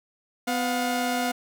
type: tone pair together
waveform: sawtooth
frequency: 250.6 / 715 Hz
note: B3 / F5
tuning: +25 / +41 cents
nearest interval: octave + tritone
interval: 1816 cents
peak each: -23 dBFS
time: 0.47-1.32 s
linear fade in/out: 10 ms
effects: none